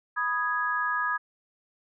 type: chord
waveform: sine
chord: G# minor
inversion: first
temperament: equal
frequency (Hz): 987.8 / 1244.5 / 1661.2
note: B5 / D#6 / G#6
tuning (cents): 0 / 0 / 0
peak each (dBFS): -32 / -29 / -28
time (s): 0.16-1.18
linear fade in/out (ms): 20
effects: none